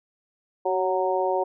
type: harmonic tone with a mistuned harmonic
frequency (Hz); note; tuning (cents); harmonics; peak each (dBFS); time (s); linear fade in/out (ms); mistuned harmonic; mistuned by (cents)
185.1; F#3; +1; 2 / 3 / 4 / 5; -26 / -26 / -27 / -28; 0.65-1.44; 10; 2; +27
effects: none